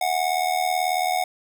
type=tone with amplitude modulation; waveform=square; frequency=732 Hz; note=F#5; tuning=19 cents flat; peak=-18 dBFS; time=0.01-1.24 s; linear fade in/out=5 ms; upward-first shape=sine; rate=78.4 Hz; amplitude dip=75%; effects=none